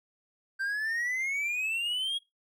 triangle exponential sweep, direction up, 1558 to 3322 Hz, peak -27 dBFS, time 0.59-2.19 s, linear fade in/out 20 ms, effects noise-tail reverb RT60 0.2 s tail -21 dB re dry

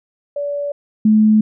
sine tone pair in turn, 575 / 215.4 Hz, D5 / A3, -37 / -37 cents, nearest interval octave + perfect fourth, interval 1700 cents, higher first, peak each -19 / -8 dBFS, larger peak second, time 0.36-0.72 / 1.05-1.41 s, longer neither, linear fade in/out 5 ms, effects none

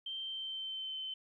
sine tone with pitch glide, 3136 to 3071 Hz, G7 to G7, 0 to -36 cents, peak -38 dBFS, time 0.06-1.14 s, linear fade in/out 5 ms, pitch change -36 cents, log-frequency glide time 0.19-0.98 s, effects 13-bit

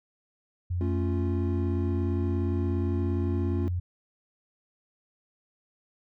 sine tone, 88.8 Hz, F2, 29 cents sharp, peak -26 dBFS, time 0.7-3.8 s, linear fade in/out 10 ms
triangle chord, A augmented, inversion none, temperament equal, 220 / 277.2 / 349.2 Hz, A3 / C#4 / E#4, 0 / 0 / 0 cents, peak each -32 / -31 / -31 dBFS, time 0.81-3.68 s, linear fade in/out 0 ms
effects none

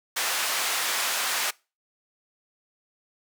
pink band-pass noise, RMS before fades -27 dBFS, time 0.16-1.51 s, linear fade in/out 10 ms, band 1000 to 15000 Hz, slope 12 dB/octave, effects noise-tail reverb RT60 0.3 s tail -24 dB re dry

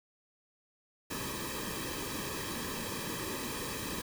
pink noise with comb filter, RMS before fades -38 dBFS, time 1.1-4.02 s, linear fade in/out 10 ms, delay 1.4 ms, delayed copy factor -0.75, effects none

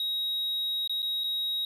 triangle tone with dropouts, 3800 Hz, A#7, 33 cents sharp, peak -26 dBFS, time 0-1.65 s, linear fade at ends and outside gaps 2 ms, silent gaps 0.876-0.895 / 1.021-1.027 / 1.237-1.241 s, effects none

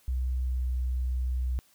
sine tone with pitch glide, 63.4 to 62.89 Hz, B1 to B1, +46 to +32 cents, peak -26 dBFS, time 0.08-1.59 s, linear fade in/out 0 ms, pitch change -14 cents, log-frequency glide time 0.42-0.59 s, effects white hiss -63 dBFS RMS until 1.74 s

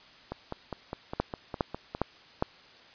two click trains, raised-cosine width 1 ms, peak -20 / -11 dBFS, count 9 / 4, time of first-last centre 0.32-1.949 / 1.2-2.424 s, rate 4.91 / 2.45 Hz, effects white hiss -54 dBFS RMS until 2.94 s + resampled to 11025 Hz

